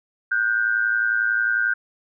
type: tone pair together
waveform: sine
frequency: 1451 / 1562.1 Hz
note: F#6 / G6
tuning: -34 / -7 cents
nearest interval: minor second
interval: 127 cents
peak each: -21 / -21 dBFS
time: 0.31-1.74 s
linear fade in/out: 10 ms
effects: none